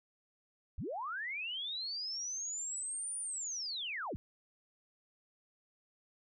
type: linear two-way sweep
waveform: sine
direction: up then down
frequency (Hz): 38.29 to 9530 to 38.29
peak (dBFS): -37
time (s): 0.78-4.16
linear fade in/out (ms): 0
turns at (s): 3.19
effects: none